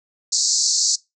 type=band-pass noise; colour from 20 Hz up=white; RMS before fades=-19 dBFS; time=0.32-0.96 s; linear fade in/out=10 ms; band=4200 to 7600 Hz; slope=96 dB/octave; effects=noise-tail reverb RT60 0.2 s tail -22 dB re dry